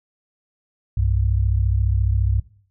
sine tone pair together, 63.2 / 97.72 Hz, B1 / G2, +41 / -5 cents, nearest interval minor sixth, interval 754 cents, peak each -19 dBFS, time 0.97-2.4 s, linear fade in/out 5 ms, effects noise-tail reverb RT60 0.5 s tail -18 dB re dry

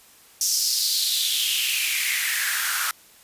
white noise with high-pass filter sweep, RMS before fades -23 dBFS, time 0.41-2.91 s, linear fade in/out 2 ms, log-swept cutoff 5900 to 1300 Hz, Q 4.7, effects white hiss -52 dBFS RMS until 3.23 s + resampled to 32000 Hz

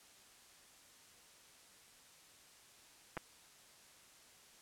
clicks, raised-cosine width 0.5 ms, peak -26 dBFS, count 2, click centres 3.169 / 3.175 s, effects white hiss -62 dBFS RMS until 4.61 s + low-pass 10000 Hz 12 dB/octave

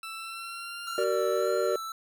20% pulse tone with pitch glide, 1327 to 1401 Hz, E6 to F6, +11 to +5 cents, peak -32 dBFS, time 0.03-1.04 s, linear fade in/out 2 ms, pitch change +94 cents, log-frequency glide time 0.14-0.88 s
square tone with vibrato, 1346 Hz, E6, 36 cents sharp, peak -35 dBFS, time 0.87-1.92 s, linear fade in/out 2 ms, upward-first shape sine, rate 1.8 Hz, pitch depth 32 cents each way
triangle chord, Gb augmented, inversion none, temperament equal with one note detuned, 378.4 / 466.2 / 587.3 Hz, Gb4 / Bb4 / D5, +39 / 0 / 0 cents, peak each -27 dBFS, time 0.98-1.76 s, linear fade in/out 2 ms
effects none

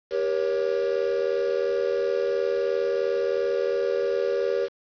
triangle chord, G diminished, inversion none, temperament equal with one note detuned, 392 / 474.9 / 554.4 Hz, G4 / Bb4 / Db5, 0 / +32 / 0 cents, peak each -25 / -24 / -25 dBFS, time 0.1-4.69 s, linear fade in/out 50 ms, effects resampled to 11025 Hz + 7-bit

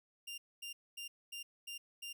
sawtooth tone bursts, 2794 Hz, F7, in tune, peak -40 dBFS, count 6, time 0.27-2.13 s, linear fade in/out 10 ms, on 110 ms, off 240 ms, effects none

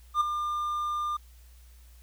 triangle tone with ADSR envelope, 1200 Hz, D6, 37 cents sharp, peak -17 dBFS, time 0.14-1.17 s, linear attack 67 ms, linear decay 11 ms, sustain -9 dB, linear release 7 ms, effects added 60 Hz sine -50 dBFS peak until 2.02 s + white hiss -62 dBFS RMS until 2.02 s

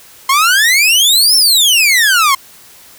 sawtooth exponential two-way sweep, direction up then down, 1046.5 to 5450 to 1046.5 Hz, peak -4 dBFS, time 0.29-2.35 s, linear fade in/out 5 ms, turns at 1.36 s, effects white hiss -40 dBFS RMS until 2.98 s

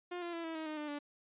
sawtooth tone with pitch steps, 354.5 / 344.6 / 335 / 325.6 / 316.6 / 307.7 / 299.1 / 290.8 Hz, F4 / F4 / E4 / E4 / D#4 / D#4 / D4 / D4, +26 / -23 / +28 / -21 / +30 / -19 / +32 / -17 cents, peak -35 dBFS, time 0.11-0.99 s, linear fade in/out 10 ms, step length 110 ms, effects resampled to 8000 Hz

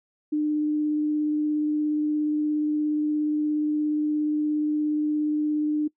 sine tone with vibrato, 301.4 Hz, D4, 45 cents sharp, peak -21 dBFS, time 0.32-5.88 s, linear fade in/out 10 ms, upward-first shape sine, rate 17 Hz, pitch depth 8 cents each way, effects noise-tail reverb RT60 0.1 s tail -22 dB re dry

